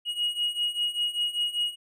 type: beating tone pair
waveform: triangle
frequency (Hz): 2888 / 2893.1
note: F#7 / F#7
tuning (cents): -43 / -40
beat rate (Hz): 5.1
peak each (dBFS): -29 / -26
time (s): 0.05-1.76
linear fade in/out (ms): 50
effects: none